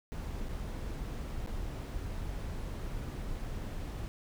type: noise with dropouts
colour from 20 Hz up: brown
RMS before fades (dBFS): -38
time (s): 0.12-4.08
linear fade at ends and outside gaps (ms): 0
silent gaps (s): 0.486-0.492 / 1.462-1.473
effects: none